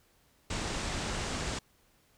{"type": "low-pass noise", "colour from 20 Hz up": "pink", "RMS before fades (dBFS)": -35, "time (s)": [0.5, 1.59], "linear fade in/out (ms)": 5, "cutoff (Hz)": 8500, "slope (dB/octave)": 48, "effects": ["pink hiss -67 dBFS RMS until 2.17 s"]}